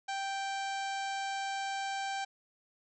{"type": "harmonic tone with a mistuned harmonic", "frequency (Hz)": 784, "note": "G5", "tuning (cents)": 0, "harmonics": [1, 2, 3, 4, 5, 6, 7, 8, 9, 10], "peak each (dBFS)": [-35, -41, -45, -47, -49, -51, -52, -53, -54, -55], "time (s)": [0.08, 2.25], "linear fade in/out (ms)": 10, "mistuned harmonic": 6, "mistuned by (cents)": -55, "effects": []}